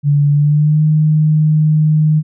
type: tone with pitch glide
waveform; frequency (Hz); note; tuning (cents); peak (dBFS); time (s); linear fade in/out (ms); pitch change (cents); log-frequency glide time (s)
sine; 144.6 to 154.09; D3 to D#3; -27 to -16; -8; 0.03-2.23; 50; +111; 0.3-0.83
effects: none